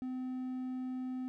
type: tone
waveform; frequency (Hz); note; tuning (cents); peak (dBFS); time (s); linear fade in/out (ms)
triangle; 255.8; C4; -39; -34; 0.02-1.28; 0
effects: none